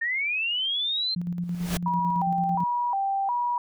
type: linear sweep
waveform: sine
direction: up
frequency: 1800 to 4180 Hz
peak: -24 dBFS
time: 0.01-1.15 s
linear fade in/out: 10 ms
type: tone with tremolo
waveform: sine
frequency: 174.61 Hz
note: F3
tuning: in tune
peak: -25 dBFS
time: 1.16-2.64 s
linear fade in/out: 5 ms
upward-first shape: square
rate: 9 Hz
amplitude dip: 45%
type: noise with exponential growth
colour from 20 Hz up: pink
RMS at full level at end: -27 dBFS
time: 1.42-1.77 s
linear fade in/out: 1 ms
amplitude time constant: 76 ms
type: tone with vibrato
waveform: sine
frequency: 871 Hz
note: A5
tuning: 18 cents flat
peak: -23 dBFS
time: 1.86-3.58 s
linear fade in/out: 2 ms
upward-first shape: square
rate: 1.4 Hz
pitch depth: 180 cents each way
effects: none